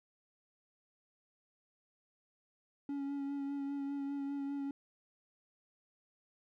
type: tone with vibrato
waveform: triangle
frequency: 280 Hz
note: C#4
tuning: 18 cents sharp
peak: -34 dBFS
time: 2.89-4.71 s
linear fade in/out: 2 ms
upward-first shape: sine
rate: 5 Hz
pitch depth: 20 cents each way
effects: none